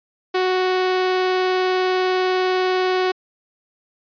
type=tone with vibrato; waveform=sawtooth; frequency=370 Hz; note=F#4; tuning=in tune; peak=-13 dBFS; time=0.34-3.12 s; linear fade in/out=10 ms; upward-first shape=square; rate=20 Hz; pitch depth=10 cents each way; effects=resampled to 11025 Hz